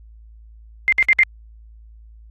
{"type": "tone bursts", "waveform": "sine", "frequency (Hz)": 2093, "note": "C7", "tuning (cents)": 0, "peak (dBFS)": -11, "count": 4, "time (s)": [0.88, 1.233], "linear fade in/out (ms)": 0, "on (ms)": 44, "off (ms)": 59, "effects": ["added 55 Hz sine -41 dBFS peak until 2.3 s", "AAC 32 kbps"]}